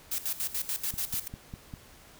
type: noise with tremolo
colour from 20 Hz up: blue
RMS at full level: -31 dBFS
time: 0.11-1.28 s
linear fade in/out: 10 ms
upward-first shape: square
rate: 6.9 Hz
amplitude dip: 80%
type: click train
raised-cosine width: 5 ms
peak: -27 dBFS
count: 5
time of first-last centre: 0.94-1.738 s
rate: 5.01 Hz
effects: pink hiss -54 dBFS RMS until 2.19 s